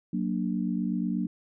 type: chord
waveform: sine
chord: Gb augmented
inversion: none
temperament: equal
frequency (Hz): 185 / 233.1 / 293.7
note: Gb3 / Bb3 / D4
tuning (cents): 0 / 0 / 0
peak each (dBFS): -29 / -30 / -33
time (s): 0.13-1.27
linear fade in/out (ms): 5
effects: none